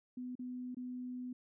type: tone with dropouts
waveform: sine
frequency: 250 Hz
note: B3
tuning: 21 cents sharp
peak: -40 dBFS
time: 0.17-1.33 s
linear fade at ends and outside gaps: 5 ms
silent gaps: 0.354-0.392 / 0.747-0.768 s
effects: none